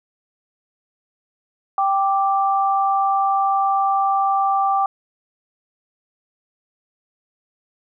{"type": "tone pair together", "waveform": "sine", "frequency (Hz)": [784, 1174.7], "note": ["G5", "D6"], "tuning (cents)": [0, 0], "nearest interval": "perfect fifth", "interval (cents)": 700, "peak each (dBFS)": [-17, -20], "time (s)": [1.78, 4.86], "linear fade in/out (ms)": 2, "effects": []}